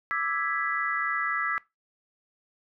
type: chord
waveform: sine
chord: E dominant seventh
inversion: third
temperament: equal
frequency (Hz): 1174.7 / 1318.5 / 1661.2 / 1975.5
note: D6 / E6 / G#6 / B6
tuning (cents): 0 / 0 / 0 / 0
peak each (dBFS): -34 / -30 / -31 / -31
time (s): 0.11-1.58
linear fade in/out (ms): 0
effects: noise-tail reverb RT60 0.2 s tail -20 dB re dry